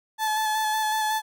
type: tone with vibrato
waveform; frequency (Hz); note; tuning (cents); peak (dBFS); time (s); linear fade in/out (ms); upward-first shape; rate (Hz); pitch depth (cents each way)
35% pulse; 865; A5; -30; -21; 0.18-1.22; 50; square; 5.4; 14
effects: none